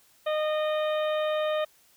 harmonic tone, 614 Hz, D#5, 23 cents flat, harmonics 1 / 2 / 3 / 4 / 5 / 6, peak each -25 / -34 / -39 / -42 / -42 / -42 dBFS, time 0.26-1.65 s, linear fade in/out 10 ms, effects white hiss -61 dBFS RMS until 1.96 s

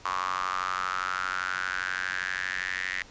sawtooth tone with high-pass filter sweep, 92.5 Hz, F#2, in tune, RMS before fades -31 dBFS, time 0.05-3.02 s, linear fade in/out 0 ms, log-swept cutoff 1100 to 1900 Hz, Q 6.9, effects pink hiss -51 dBFS RMS until 3.1 s + resampled to 16000 Hz

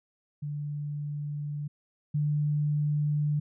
sine tone pair in turn, 146.8 / 148.33 Hz, D3 / D3, 0 / +18 cents, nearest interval unison, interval 18 cents, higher second, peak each -31 / -24 dBFS, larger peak second, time 0.42-1.68 / 2.14-3.4 s, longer neither, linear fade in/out 10 ms, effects none

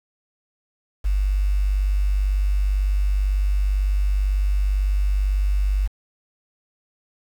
sine tone with quantisation, 49 Hz, G1, in tune, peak -17 dBFS, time 1.04-5.88 s, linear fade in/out 20 ms, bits 7, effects none

